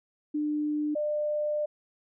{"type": "tone pair in turn", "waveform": "sine", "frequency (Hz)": [299.3, 598.6], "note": ["D4", "D5"], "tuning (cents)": [33, 33], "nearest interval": "octave", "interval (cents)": 1200, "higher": "second", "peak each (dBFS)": -26, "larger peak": "neither", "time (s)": [[0.34, 0.95], [0.95, 1.66]], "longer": "second", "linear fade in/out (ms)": 10, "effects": []}